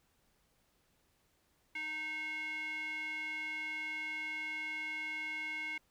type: tone with band-pass filter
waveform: square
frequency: 310 Hz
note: D#4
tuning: 6 cents flat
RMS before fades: -40 dBFS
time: 1.75-5.78 s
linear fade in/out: 5 ms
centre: 2200 Hz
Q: 6.6
effects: pink hiss -74 dBFS RMS until 5.9 s